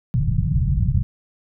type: low-pass noise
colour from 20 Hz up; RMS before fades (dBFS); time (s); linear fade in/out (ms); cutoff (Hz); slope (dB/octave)
white; -19; 0.14-1.03; 0; 160; 48
effects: none